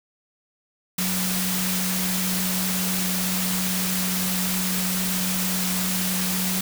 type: tone in noise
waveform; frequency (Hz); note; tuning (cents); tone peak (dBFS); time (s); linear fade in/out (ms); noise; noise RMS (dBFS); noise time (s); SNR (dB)
sine; 184.7; F#3; -3; -26; 0.98-6.61; 5; white; -26; 0.98-6.61; -3
effects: none